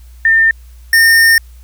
sine / square tone pair in turn, 1805 / 1821.8 Hz, A6 / A#6, +44 / -40 cents, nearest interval unison, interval 16 cents, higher second, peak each -6 dBFS, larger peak neither, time 0.25-0.51 / 0.93-1.38 s, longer second, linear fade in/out 2 ms, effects added 60 Hz sine -34 dBFS peak until 1.63 s + white hiss -51 dBFS RMS until 1.63 s

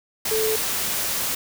sine tone in noise, 437.2 Hz, A4, 11 cents flat, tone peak -21 dBFS, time 0.31-0.56 s, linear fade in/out 5 ms, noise white, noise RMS -25 dBFS, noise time 0.25-1.35 s, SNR +1 dB, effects none

